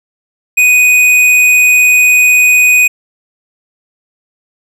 triangle tone with tanh clipping, 2489 Hz, D#7, in tune, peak -6 dBFS, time 0.57-2.88 s, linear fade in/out 10 ms, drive 17 dB, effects none

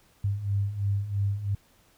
sine beating tone pair, 98 / 101 Hz, G2 / G#2, 0 / -48 cents, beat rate 3 Hz, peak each -31 / -26 dBFS, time 0.24-1.55 s, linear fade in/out 5 ms, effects pink hiss -62 dBFS RMS until 1.97 s

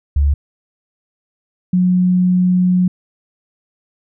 sine tone pair in turn, 71.4 / 181.48 Hz, D2 / F#3, -48 / -33 cents, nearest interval octave + major third, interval 1615 cents, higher second, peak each -10 dBFS, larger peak neither, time 0.16-0.34 / 1.73-2.88 s, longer second, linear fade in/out 5 ms, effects none

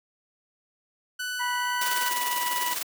sawtooth tone with pitch glide, 1491 to 1503.1 Hz, F#6 to F#6, +13 to +27 cents, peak -26 dBFS, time 1.19-2.1 s, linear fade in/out 10 ms, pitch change +14 cents, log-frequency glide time 1.54-1.71 s
harmonic tone, 980 Hz, B5, 14 cents flat, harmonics 1 / 2 / 3, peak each -28 / -34 / -38 dBFS, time 1.39-2.75 s, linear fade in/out 20 ms
white noise with tremolo, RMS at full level -29 dBFS, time 1.81-2.83 s, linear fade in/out 5 ms, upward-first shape square, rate 20 Hz, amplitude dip 50%
effects high-pass 300 Hz 12 dB/octave

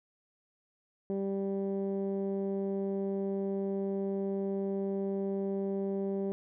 15% pulse tone with low-pass filter, 196 Hz, G3, in tune, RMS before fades -33 dBFS, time 1.1-6.32 s, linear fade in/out 0 ms, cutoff 400 Hz, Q 1.4, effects none

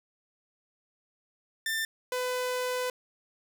sawtooth tone pair in turn, 1788 / 501.7 Hz, A6 / B4, +27 / +27 cents, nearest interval octave + minor seventh, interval 2200 cents, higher first, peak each -25 dBFS, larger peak neither, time 1.66-1.85 / 2.12-2.9 s, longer second, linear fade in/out 2 ms, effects none

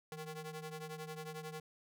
sawtooth ring-modulated tone, 311.1 Hz, D#4, in tune, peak -37 dBFS, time 0.12-1.6 s, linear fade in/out 2 ms, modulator 150 Hz, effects none

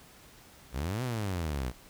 sawtooth exponential two-way sweep, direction up then down, 58 to 130.81 to 58 Hz, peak -27 dBFS, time 0.72-1.73 s, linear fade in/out 50 ms, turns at 1.03 s, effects pink hiss -55 dBFS RMS until 1.89 s

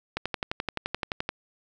click train, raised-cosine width 0.3 ms, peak -12 dBFS, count 14, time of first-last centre 0.17-1.291 s, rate 11.6 Hz, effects none

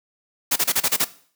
white noise bursts, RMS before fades -19 dBFS, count 7, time 0.51-1.047 s, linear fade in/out 10 ms, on 51 ms, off 30 ms, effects noise-tail reverb RT60 0.5 s tail -17 dB re dry + high-pass 150 Hz 12 dB/octave

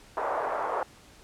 white band-pass noise, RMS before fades -30 dBFS, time 0.17-0.83 s, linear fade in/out 2 ms, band 460 to 1100 Hz, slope 24 dB/octave, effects pink hiss -54 dBFS RMS until 1.23 s + low-pass 10000 Hz 12 dB/octave

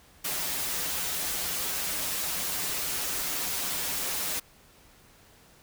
white noise with comb filter, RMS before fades -31 dBFS, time 0.24-4.4 s, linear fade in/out 10 ms, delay 8.9 ms, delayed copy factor -0.75, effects pink hiss -57 dBFS RMS until 5.62 s

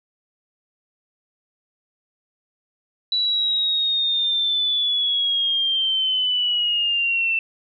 sine linear sweep, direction down, 3951 to 2668 Hz, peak -18 dBFS, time 3.12-7.39 s, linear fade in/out 2 ms, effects none

